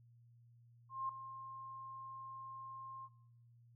sine tone with ADSR envelope, 1063 Hz, C6, 27 cents sharp, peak -35 dBFS, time 0.89-3.09 s, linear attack 200 ms, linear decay 4 ms, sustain -12 dB, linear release 47 ms, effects noise-tail reverb RT60 0.7 s tail -21 dB re dry + added 118 Hz sine -62 dBFS peak until 3.75 s

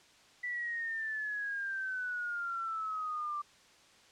sine exponential sweep, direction down, 1975.5 to 1174.7 Hz, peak -34 dBFS, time 0.43-3.42 s, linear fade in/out 10 ms, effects white hiss -61 dBFS RMS until 4.11 s + low-pass 6000 Hz 12 dB/octave

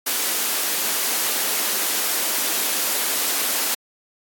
white high-pass noise, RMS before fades -22 dBFS, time 0.06-3.75 s, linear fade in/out 10 ms, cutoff 230 Hz, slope 24 dB/octave, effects AAC 64 kbps

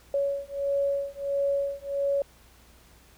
sine beating tone pair, 559 / 560.5 Hz, C#5 / C#5, +14 / +19 cents, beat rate 1.5 Hz, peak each -28 dBFS, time 0.14-2.22 s, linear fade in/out 2 ms, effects added 60 Hz sine -57 dBFS peak until 3.17 s + pink hiss -57 dBFS RMS until 3.17 s

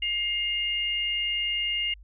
sine tone pair together, 2120 / 2830 Hz, C7 / F7, +22 / +22 cents, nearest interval perfect fourth, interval 500 cents, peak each -31 / -26 dBFS, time 0.02-1.94 s, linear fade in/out 5 ms, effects added 50 Hz sine -46 dBFS peak until 2.03 s

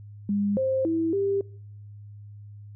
sine tone with pitch steps, 203 / 527 / 327.2 / 396.1 Hz, G#3 / C5 / E4 / G4, -39 / +12 / -13 / +18 cents, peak -22 dBFS, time 0.29-1.41 s, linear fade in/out 2 ms, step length 280 ms, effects noise-tail reverb RT60 0.7 s tail -26 dB re dry + added 103 Hz sine -41 dBFS peak until 2.75 s

